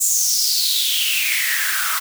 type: noise with high-pass filter sweep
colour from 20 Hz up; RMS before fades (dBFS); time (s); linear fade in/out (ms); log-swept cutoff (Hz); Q
white; -19; 0-2; 20; 7500 to 1200; 6.2
effects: none